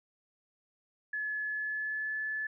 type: tone with pitch glide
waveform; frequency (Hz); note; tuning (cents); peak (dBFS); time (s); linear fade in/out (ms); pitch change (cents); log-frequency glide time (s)
sine; 1710 to 1730.9; A6 to A6; -50 to -29; -32; 1.13-2.47; 5; +21; 1.43-2.18
effects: none